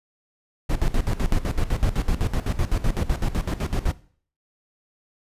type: noise with tremolo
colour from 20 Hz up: brown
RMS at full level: -20 dBFS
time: 0.69-3.92 s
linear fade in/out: 10 ms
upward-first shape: square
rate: 7.9 Hz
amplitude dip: 80%
effects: noise-tail reverb RT60 0.5 s tail -19 dB re dry + resampled to 32000 Hz